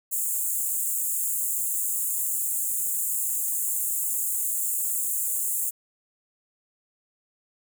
pink high-pass noise, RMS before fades -27 dBFS, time 0.11-5.71 s, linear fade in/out 20 ms, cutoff 7000 Hz, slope 96 dB/octave, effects none

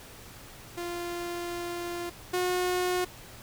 sawtooth tone pair in turn, 347.5 / 362 Hz, F4 / F#4, -9 / -38 cents, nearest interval minor second, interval 71 cents, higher second, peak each -29 / -22 dBFS, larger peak second, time 0.77-2.1 / 2.33-3.05 s, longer first, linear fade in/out 10 ms, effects added 115 Hz sine -57 dBFS peak until 3.42 s + pink hiss -48 dBFS RMS until 3.42 s

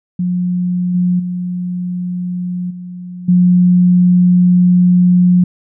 sine tone with level steps, 179.1 Hz, F3, 44 cents sharp, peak -13 / -10 / -17 / -25 / -6 dBFS, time 0.19-5.44 s, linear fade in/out 5 ms, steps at 0.94 / 1.19 / 2.7 / 3.28 s, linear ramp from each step 10 ms, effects none

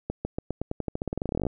accelerating click train, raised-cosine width 2 ms, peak -15 dBFS, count 24, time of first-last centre 0.1-1.467 s, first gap 150 ms, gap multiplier 0.9, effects none

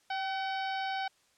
harmonic tone with a mistuned harmonic, 758 Hz, F#5, 42 cents sharp, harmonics 1 / 2 / 3 / 4 / 5 / 6 / 7, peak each -33 / -39 / -43 / -45 / -47 / -49 / -50 dBFS, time 0.1-1.08 s, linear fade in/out 5 ms, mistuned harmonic 1, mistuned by +36 cents, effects white hiss -68 dBFS RMS until 1.37 s + low-pass 8000 Hz 12 dB/octave

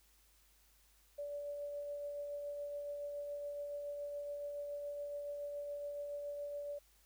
sine tone with tremolo, 578 Hz, D5, 28 cents flat, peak -39 dBFS, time 1.18-6.79 s, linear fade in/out 10 ms, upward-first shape triangle, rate 7.1 Hz, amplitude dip 30%, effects added 51 Hz sine -70 dBFS peak until 7.05 s + white hiss -70 dBFS RMS until 7.05 s

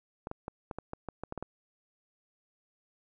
clicks, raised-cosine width 1 ms, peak -23 dBFS, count 11, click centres 0.271 / 0.314 / 0.481 / 0.712 / 0.786 / 0.934 / 1.087 / 1.236 / 1.324 / 1.377 / 1.426 s, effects none

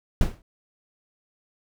brown noise with exponential decay, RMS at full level -17 dBFS, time 0.21-0.42 s, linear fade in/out 2 ms, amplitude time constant 44 ms, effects none

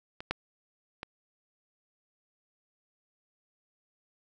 clicks, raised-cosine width 0.3 ms, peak -24 / -13 / -21 dBFS, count 3, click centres 0.205 / 0.31 / 1.031 s, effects none

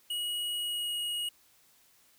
square tone with pitch glide, 2904 to 2887 Hz, F#7 to F#7, -33 to -43 cents, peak -32 dBFS, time 0.1-1.29 s, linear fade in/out 5 ms, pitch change -10 cents, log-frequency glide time 0.57-1 s, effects white hiss -64 dBFS RMS until 2.18 s

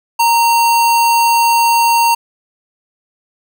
sine tone with sample-and-hold, 931 Hz, A#5, 2 cents flat, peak -8 dBFS, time 0.19-2.15 s, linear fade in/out 10 ms, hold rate 3675 Hz, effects none

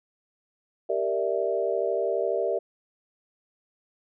sine chord, E half-diminished seventh, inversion first, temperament equal, 392 / 466.2 / 587.3 / 659.3 Hz, G4 / Bb4 / D5 / E5, 0 / 0 / 0 / 0 cents, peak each -29 dBFS, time 0.89-2.59 s, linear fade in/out 10 ms, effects none

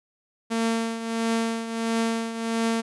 sawtooth tone with tremolo, 227.6 Hz, A#3, 41 cents flat, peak -17 dBFS, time 0.5-2.82 s, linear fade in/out 20 ms, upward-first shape triangle, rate 1.5 Hz, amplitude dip 70%, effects resampled to 24000 Hz

